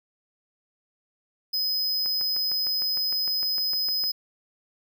square tone, 5040 Hz, D#8, 21 cents sharp, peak -24 dBFS, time 1.53-4.12 s, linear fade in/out 10 ms
click train, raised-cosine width 0.5 ms, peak -27 dBFS, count 14, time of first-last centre 2.06-4.039 s, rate 6.57 Hz
effects none

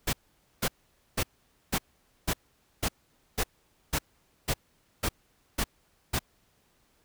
pink noise bursts, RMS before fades -27 dBFS, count 12, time 0.07-6.192 s, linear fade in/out 10 ms, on 61 ms, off 490 ms, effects pink hiss -68 dBFS RMS until 7.04 s

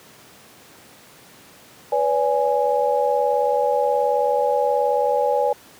sine chord, G# diminished, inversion first, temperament equal with one note detuned, 493.9 / 572.6 / 830.6 Hz, B4 / D5 / G#5, 0 / -44 / 0 cents, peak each -21 dBFS, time 1.92-5.53 s, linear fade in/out 5 ms, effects pink hiss -47 dBFS RMS until 5.79 s + high-pass 150 Hz 12 dB/octave

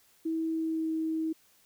sine tone with pitch glide, 323.5 to 319.6 Hz, E4 to D#4, -32 to +47 cents, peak -28 dBFS, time 0.25-1.33 s, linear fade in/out 10 ms, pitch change -21 cents, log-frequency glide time 0.48-0.92 s, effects white hiss -64 dBFS RMS until 1.65 s

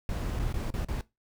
brown noise with dropouts, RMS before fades -31 dBFS, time 0.09-1.01 s, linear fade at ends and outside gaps 1 ms, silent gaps 0.392-0.396 / 0.527-0.541 / 0.703-0.739 / 0.847-0.885 s, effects noise-tail reverb RT60 0.2 s tail -18 dB re dry

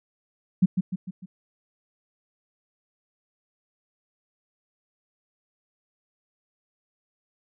sine tone with echo, 185 Hz, F#3, in tune, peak -13 dBFS, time 0.62-0.66 s, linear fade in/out 10 ms, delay 150 ms, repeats 4, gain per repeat -6 dB, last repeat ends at 1.26 s, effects none

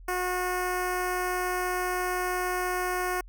10% pulse tone with notch filter, 363 Hz, F#4, 33 cents flat, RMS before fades -29 dBFS, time 0.08-3.21 s, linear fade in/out 5 ms, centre 3900 Hz, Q 0.73, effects added 42 Hz sine -44 dBFS peak until 3.28 s

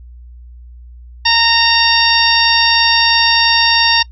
harmonic tone, 923 Hz, A#5, 17 cents flat, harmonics 1 / 2 / 3 / 4 / 5 / 6, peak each -16 / -16 / -16 / -16 / -16 / -16 dBFS, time 1.25-4.03 s, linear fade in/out 10 ms, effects noise-tail reverb RT60 0.1 s tail -25 dB re dry + added 60 Hz sine -33 dBFS peak until 4.11 s

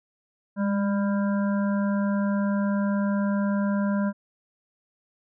harmonic tone with a mistuned harmonic, 199.1 Hz, G3, 27 cents sharp, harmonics 1 / 3 / 5 / 7 / 8, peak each -22 / -32 / -36 / -39 / -40 dBFS, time 0.56-4.13 s, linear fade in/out 50 ms, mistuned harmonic 1, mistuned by +29 cents, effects none

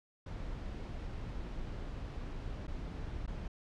brown noise with dropouts, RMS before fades -41 dBFS, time 0.26-3.48 s, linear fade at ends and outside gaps 5 ms, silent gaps 2.67-2.679 / 3.264-3.276 s, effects low-pass 5000 Hz 12 dB/octave

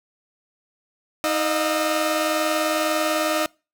sawtooth tone cluster, 315.5 / 611 / 709 / 1304 Hz, D#4 / D#5 / F5 / E6, +24 / -32 / +26 / -19 cents, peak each -22 / -19 / -25 / -26 dBFS, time 1.24-3.46 s, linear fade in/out 0 ms, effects noise-tail reverb RT60 0.3 s tail -25 dB re dry

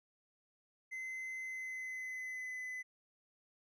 triangle tone with pitch glide, 2054 to 2015 Hz, C7 to B6, -33 to +34 cents, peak -39 dBFS, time 0.91-2.83 s, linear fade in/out 20 ms, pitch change -33 cents, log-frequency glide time 1.41-2.61 s, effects none

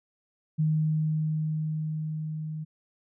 sine tone with level ramp, 155.56 Hz, D#3, in tune, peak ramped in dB -21 to -32 dBFS, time 0.58-2.65 s, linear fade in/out 20 ms, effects none

